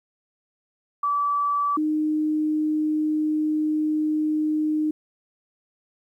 sine tone pair in turn, 1154 / 307.1 Hz, D6 / D#4, -31 / -23 cents, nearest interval octave + major seventh, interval 2292 cents, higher first, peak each -20 / -20 dBFS, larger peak neither, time 1.03-1.77 / 1.77-4.91 s, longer second, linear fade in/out 5 ms, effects 10-bit

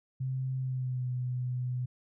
sine tone with pitch glide, 130.81 to 125.34 Hz, C3 to B2, 0 to +26 cents, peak -30 dBFS, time 0.2-1.86 s, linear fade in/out 10 ms, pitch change -74 cents, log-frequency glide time 0.58-1.1 s, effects none

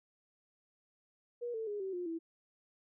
sine tone with pitch steps, 480 / 445.3 / 413.1 / 383.2 / 355.5 / 329.7 Hz, B4 / A4 / G#4 / G4 / F4 / E4, -49 / +21 / -9 / -39 / +31 / 0 cents, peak -36 dBFS, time 1.41-2.19 s, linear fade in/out 20 ms, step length 130 ms, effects none

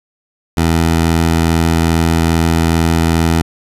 15% pulse tone, 82.41 Hz, E2, in tune, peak -4 dBFS, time 0.57-3.42 s, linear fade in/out 5 ms, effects resampled to 32000 Hz

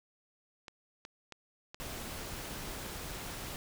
clicks, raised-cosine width 0.2 ms, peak -28 dBFS, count 5, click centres 0.682 / 1.051 / 1.323 / 1.745 / 2.455 s
pink noise, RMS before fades -42 dBFS, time 1.8-3.56 s, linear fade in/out 0 ms
effects none

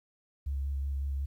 sine tone with vibrato, 69.3 Hz, C#2, in tune, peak -29 dBFS, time 0.46-1.26 s, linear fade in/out 10 ms, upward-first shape square, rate 5.4 Hz, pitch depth 16 cents each way, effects tanh soft clip ceiling -25 dBFS + 11-bit

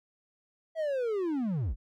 triangle linear sweep, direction down, 660 to 34 Hz, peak -26 dBFS, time 0.75-1.76 s, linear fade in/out 50 ms, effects none

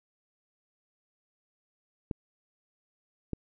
clicks, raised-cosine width 3 ms, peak -19 dBFS, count 2, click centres 2.112 / 3.333 s, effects none

